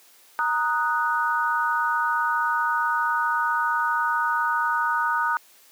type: chord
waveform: sine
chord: D# minor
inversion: second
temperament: equal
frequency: 932.3 / 1244.5 / 1480 Hz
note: A#5 / D#6 / F#6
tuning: 0 / 0 / 0 cents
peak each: -25 dBFS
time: 0.39-5.37 s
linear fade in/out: 0 ms
effects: white hiss -54 dBFS RMS until 5.71 s + high-pass 300 Hz 12 dB/octave